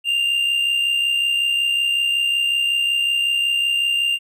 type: tone with amplitude modulation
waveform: triangle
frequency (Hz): 2794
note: F7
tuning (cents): 0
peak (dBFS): -13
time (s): 0.04-4.19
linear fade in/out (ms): 50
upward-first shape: sine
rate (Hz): 65.4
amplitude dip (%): 45
effects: none